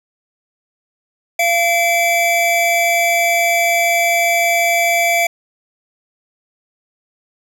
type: tone pair together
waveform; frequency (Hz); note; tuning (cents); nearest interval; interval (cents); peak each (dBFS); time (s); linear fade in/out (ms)
square; 686.2 / 2308; F5 / D7; -31 / -31; octave + major sixth; 2100; -16; 1.39-5.27; 5
effects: none